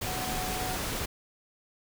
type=tone in noise; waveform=sine; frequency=740 Hz; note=F#5; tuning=in tune; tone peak=-36 dBFS; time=0.06-0.77 s; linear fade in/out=10 ms; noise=pink; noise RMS=-33 dBFS; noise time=0.01-1.06 s; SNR=-6 dB; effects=none

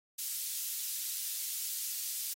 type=high-pass noise; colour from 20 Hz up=white; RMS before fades=-37 dBFS; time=0.18-2.34 s; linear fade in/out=10 ms; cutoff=4300 Hz; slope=12 dB/octave; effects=AAC 48 kbps

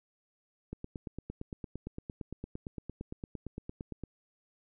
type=click train; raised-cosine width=3 ms; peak=-26 dBFS; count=30; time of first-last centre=0.73-4.037 s; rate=8.77 Hz; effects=none

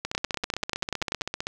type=two click trains; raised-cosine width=0.2 ms; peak=-12 / -9 dBFS; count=23 / 12; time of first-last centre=0.05-1.469 / 0.15-1.218 s; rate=15.5 / 10.3 Hz; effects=none

